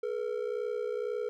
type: ring-modulated tone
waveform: triangle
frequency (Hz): 455.3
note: A#4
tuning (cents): -41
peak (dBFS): -26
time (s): 0.03-1.29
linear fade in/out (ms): 0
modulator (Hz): 31
effects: none